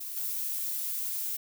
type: noise with level steps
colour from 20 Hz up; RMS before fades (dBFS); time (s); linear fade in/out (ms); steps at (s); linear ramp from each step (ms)
violet; -38 / -33; 0-1.37; 10; 0.16; 5
effects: none